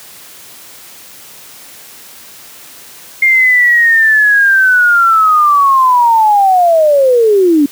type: linear sweep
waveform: sine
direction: down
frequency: 2126 to 275.6 Hz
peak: -5 dBFS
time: 3.22-7.66 s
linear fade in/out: 5 ms
effects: white hiss -35 dBFS RMS until 7.71 s + high-pass 100 Hz 12 dB/octave